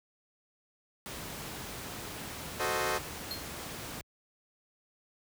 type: noise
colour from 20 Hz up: pink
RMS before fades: -41 dBFS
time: 1.06-4.01 s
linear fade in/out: 0 ms
type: chord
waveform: 15% pulse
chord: F# diminished seventh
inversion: none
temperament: equal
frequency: 370 / 440 / 523.3 / 622.3 Hz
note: F#4 / A4 / C5 / Eb5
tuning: 0 / 0 / 0 / 0 cents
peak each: -29 dBFS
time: 2.59-2.99 s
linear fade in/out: 20 ms
type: tone with exponential decay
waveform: square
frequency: 4233 Hz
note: C8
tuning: 19 cents sharp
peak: -33 dBFS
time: 3.31-3.49 s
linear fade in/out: 0 ms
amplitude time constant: 38 ms
effects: high-pass 60 Hz 12 dB/octave